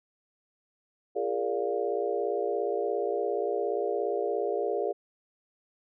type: tone cluster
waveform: sine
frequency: 344 / 407.4 / 464.6 / 581 / 702 Hz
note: F4 / G#4 / A#4 / D5 / F5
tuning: -26 / -33 / -6 / -19 / +9 cents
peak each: -38 / -30 / -32 / -34 / -35 dBFS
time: 1.15-4.93 s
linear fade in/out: 20 ms
effects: none